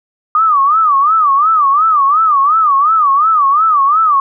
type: tone with vibrato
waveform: sine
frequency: 1200 Hz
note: D6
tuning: 37 cents sharp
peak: -7 dBFS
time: 0.35-4.2 s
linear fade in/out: 2 ms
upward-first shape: sine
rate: 2.8 Hz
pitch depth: 170 cents each way
effects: none